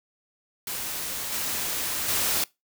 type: noise with level steps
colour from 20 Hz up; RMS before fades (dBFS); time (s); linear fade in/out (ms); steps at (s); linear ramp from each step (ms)
white; -32 / -29 / -25; 0.67-2.44; 2; 1.32 / 2.08; 5
effects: noise-tail reverb RT60 0.2 s tail -22 dB re dry